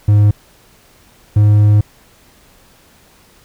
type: tone pair in turn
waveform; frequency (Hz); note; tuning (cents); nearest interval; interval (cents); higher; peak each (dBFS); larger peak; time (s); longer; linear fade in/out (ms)
triangle; 103.83 / 104.55; G#2 / G#2; 0 / +12; unison; 12; second; -4; neither; 0.08-0.31 / 1.36-1.81; second; 5
effects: pink hiss -48 dBFS RMS until 3.44 s